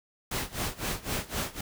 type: noise with tremolo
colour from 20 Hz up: pink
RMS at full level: -30 dBFS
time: 0.31-1.61 s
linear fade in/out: 5 ms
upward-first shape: sine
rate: 3.9 Hz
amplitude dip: 90%
effects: none